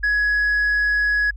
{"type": "tone", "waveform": "sine", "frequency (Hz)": 1677, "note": "G#6", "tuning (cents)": 16, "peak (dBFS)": -14, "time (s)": [0.03, 1.31], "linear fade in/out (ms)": 10, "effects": ["tanh soft clip ceiling -15 dBFS", "added 50 Hz sine -32 dBFS peak until 1.36 s"]}